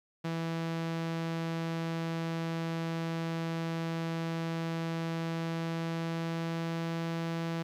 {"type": "tone with pitch glide", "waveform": "sawtooth", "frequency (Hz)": [164.81, 165.86], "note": ["E3", "E3"], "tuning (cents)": [0, 11], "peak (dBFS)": -28, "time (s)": [0.24, 7.63], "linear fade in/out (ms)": 10, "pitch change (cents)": 11, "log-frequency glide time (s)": [5.2, 7.08], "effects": ["low-pass 5000 Hz 12 dB/octave", "11-bit"]}